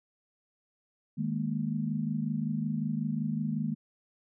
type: chord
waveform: sine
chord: D# suspended fourth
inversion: none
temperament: equal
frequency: 155.56 / 207.7 / 233.1 Hz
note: D#3 / G#3 / A#3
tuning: 0 / 0 / 0 cents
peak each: -33 dBFS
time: 1.17-3.75 s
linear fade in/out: 20 ms
effects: none